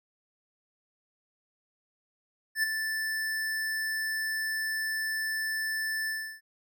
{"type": "tone with ADSR envelope", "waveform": "square", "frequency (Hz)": 1760, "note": "A6", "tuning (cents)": 0, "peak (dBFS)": -23, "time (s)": [2.55, 6.41], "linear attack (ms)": 83, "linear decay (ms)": 10, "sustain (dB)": -7, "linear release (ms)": 330, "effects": []}